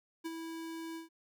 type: tone with ADSR envelope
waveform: square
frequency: 327.6 Hz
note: E4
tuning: 11 cents flat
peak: -36 dBFS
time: 0.24-1.09 s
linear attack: 20 ms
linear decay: 32 ms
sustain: -5 dB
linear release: 130 ms
effects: none